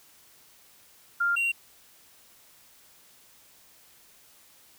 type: tone pair in turn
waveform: sine / triangle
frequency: 1396.9 / 2754 Hz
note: F6 / F7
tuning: 0 / -25 cents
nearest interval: octave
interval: 1175 cents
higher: second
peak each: -22 dBFS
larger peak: neither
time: 1.2-1.36 / 1.36-1.52 s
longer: neither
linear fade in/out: 10 ms
effects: white hiss -57 dBFS RMS until 4.78 s